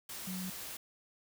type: tone in noise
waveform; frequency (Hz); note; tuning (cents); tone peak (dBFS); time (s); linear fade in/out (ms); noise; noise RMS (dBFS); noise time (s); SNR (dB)
sine; 185; F#3; 0; -38; 0.27-0.5; 5; white; -44; 0.09-0.77; +3
effects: none